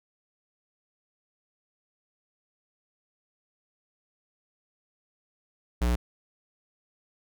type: tone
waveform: square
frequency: 60 Hz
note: B1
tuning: 49 cents flat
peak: -23 dBFS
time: 5.81-5.96 s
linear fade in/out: 10 ms
effects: none